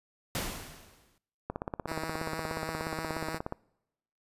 pink noise with exponential decay, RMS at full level -31 dBFS, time 0.35-1.18 s, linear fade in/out 1 ms, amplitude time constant 180 ms
click train, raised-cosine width 1 ms, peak -19 dBFS, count 35, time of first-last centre 1.5-3.524 s, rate 16.8 Hz
5% pulse tone with vibrato, 160 Hz, D#3, 49 cents sharp, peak -24 dBFS, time 1.87-3.39 s, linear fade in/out 20 ms, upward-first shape triangle, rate 6.3 Hz, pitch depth 28 cents each way
effects noise-tail reverb RT60 0.9 s tail -25 dB re dry + resampled to 32000 Hz

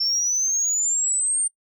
sine exponential sweep, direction up, 5360 to 8870 Hz, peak -18 dBFS, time 0-1.48 s, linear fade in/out 10 ms, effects noise-tail reverb RT60 0.1 s tail -24 dB re dry + tanh soft clip ceiling -16 dBFS

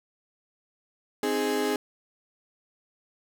35% pulse chord, Ab major, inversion first, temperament equal, 261.6 / 311.1 / 415.3 Hz, C4 / Eb4 / Ab4, 0 / 0 / 0 cents, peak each -29 / -30 / -25 dBFS, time 1.23-1.76 s, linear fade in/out 2 ms, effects none

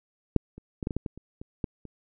clicks, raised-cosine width 3 ms, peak -6 / -30 / -19 / -15 / -19 / -15 / -19 / -30 / -26 / -15 / -29 dBFS, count 11, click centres 0.363 / 0.58 / 0.828 / 0.871 / 0.908 / 0.966 / 1.062 / 1.176 / 1.415 / 1.642 / 1.853 s, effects none

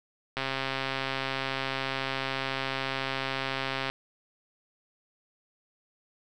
click train, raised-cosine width 0.3 ms, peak -14 dBFS, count 474, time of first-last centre 0.37-3.9 s, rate 134 Hz, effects none

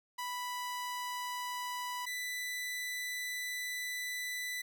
sawtooth tone pair in turn, 987.8 / 1988.2 Hz, B5 / B6, 0 / +11 cents, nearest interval octave, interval 1211 cents, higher second, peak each -33 / -33 dBFS, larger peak neither, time 0.18-2.06 / 2.06-4.62 s, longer second, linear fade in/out 10 ms, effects none

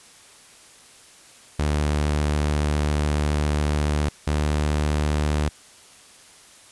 sawtooth tone pair in turn, 74.4 / 75 Hz, D2 / D2, +23 / +37 cents, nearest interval unison, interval 14 cents, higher second, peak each -16 dBFS, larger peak neither, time 1.59-4.09 / 4.27-5.49 s, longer first, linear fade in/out 5 ms, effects white hiss -49 dBFS RMS until 6.71 s + resampled to 24000 Hz

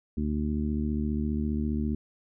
harmonic tone, 74.9 Hz, D2, 35 cents sharp, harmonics 1 / 2 / 3 / 4 / 5, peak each -30 / -36 / -29 / -36 / -41 dBFS, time 0.17-1.95 s, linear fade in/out 5 ms, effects none

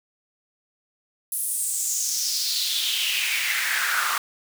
pink noise with high-pass filter sweep, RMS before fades -25 dBFS, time 1.32-4.18 s, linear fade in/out 2 ms, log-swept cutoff 11000 to 1200 Hz, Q 4, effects none

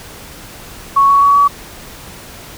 sine tone with pitch steps, 1108.7 / 1118.3 / 1128.1 / 1137.9 Hz, C#6 / C#6 / C#6 / C#6, 0 / +15 / +30 / +45 cents, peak -6 dBFS, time 0.96-1.48 s, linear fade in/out 10 ms, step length 130 ms, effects pink hiss -34 dBFS RMS until 2.57 s

